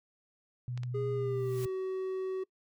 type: tone with vibrato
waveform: sine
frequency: 123.47 Hz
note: B2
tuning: in tune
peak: -34 dBFS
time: 0.68-1.66 s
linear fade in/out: 0 ms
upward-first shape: triangle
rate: 13 Hz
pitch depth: 20 cents each way
type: clicks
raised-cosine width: 0.2 ms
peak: -29 dBFS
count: 2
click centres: 0.776 / 0.834 s
type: tone with pitch glide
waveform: triangle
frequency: 411.2 to 377.1 Hz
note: G#4 to F#4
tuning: -17 to +33 cents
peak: -30 dBFS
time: 0.94-2.44 s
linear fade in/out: 10 ms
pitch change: -150 cents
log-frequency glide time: 1.12-1.71 s
type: noise with exponential growth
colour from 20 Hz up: white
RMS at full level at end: -45 dBFS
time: 1.22-1.65 s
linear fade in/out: 1 ms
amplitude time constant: 92 ms
effects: noise-tail reverb RT60 0.1 s tail -23 dB re dry